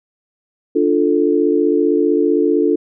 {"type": "chord", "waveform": "sine", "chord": "D minor", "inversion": "none", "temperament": "equal", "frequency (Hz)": [293.7, 349.2, 440], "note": ["D4", "F4", "A4"], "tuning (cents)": [0, 0, 0], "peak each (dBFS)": -16, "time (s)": [0.75, 2.76], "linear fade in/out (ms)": 10, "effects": []}